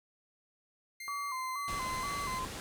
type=tone with pitch glide; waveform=sawtooth; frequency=2100 to 2058 Hz; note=C7 to C7; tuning=+6 to -29 cents; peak=-38 dBFS; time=1-2.39 s; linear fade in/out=5 ms; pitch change=-35 cents; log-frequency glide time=1.33-1.68 s
type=tone with vibrato; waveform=sine; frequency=1086 Hz; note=C#6; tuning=36 cents flat; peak=-35 dBFS; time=1.08-2.45 s; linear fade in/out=0 ms; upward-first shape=square; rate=2.1 Hz; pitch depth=86 cents each way
type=low-pass noise; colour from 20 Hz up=pink; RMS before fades=-42 dBFS; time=1.68-2.6 s; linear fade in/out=0 ms; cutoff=11000 Hz; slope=24 dB/octave
effects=none